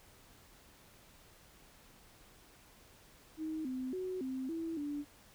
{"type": "tone with pitch steps", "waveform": "sine", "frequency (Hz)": [314.8, 257.4, 370.5, 261.2, 328.1, 290.9], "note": ["D#4", "C4", "F#4", "C4", "E4", "D4"], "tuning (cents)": [20, -28, 2, -3, -8, -16], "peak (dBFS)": -36, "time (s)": [3.37, 5.05], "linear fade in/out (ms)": 50, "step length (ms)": 280, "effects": ["pink hiss -61 dBFS RMS until 5.34 s"]}